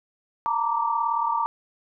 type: tone cluster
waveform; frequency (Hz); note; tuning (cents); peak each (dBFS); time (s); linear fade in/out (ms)
sine; 908 / 946 / 1168; A#5 / A#5 / D6; -46 / +25 / -10; -26; 0.46-1.46; 0
effects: none